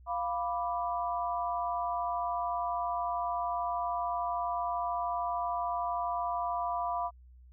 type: chord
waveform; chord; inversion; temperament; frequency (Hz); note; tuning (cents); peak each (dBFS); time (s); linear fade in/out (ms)
sine; B diminished; second; equal; 698.5 / 987.8 / 1174.7; F5 / B5 / D6; 0 / 0 / 0; -33 / -34 / -37; 0.06-7.11; 50
effects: added 62 Hz sine -52 dBFS peak until 7.52 s